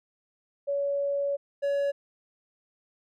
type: tone pair in turn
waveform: sine / triangle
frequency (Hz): 564 / 564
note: C#5 / C#5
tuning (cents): +30 / +30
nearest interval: unison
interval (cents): 0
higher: neither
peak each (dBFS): -25 / -22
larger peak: second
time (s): 0.67-1.37 / 1.62-1.92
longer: first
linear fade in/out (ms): 20
effects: none